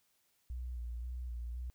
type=tone with vibrato; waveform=sine; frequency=60.3 Hz; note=B1; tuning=41 cents flat; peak=-38 dBFS; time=0.5-1.7 s; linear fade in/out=0 ms; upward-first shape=square; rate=1.9 Hz; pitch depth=38 cents each way; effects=white hiss -75 dBFS RMS until 1.74 s